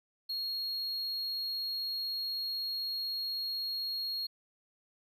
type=tone; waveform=triangle; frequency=4289 Hz; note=C8; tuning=42 cents sharp; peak=-32 dBFS; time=0.29-4.27 s; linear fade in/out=10 ms; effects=none